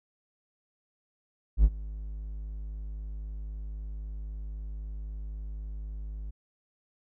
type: tone with ADSR envelope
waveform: triangle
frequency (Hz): 51.91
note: G#1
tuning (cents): 0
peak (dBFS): -12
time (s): 1.57-6.31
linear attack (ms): 72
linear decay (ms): 48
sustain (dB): -21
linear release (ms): 12
effects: none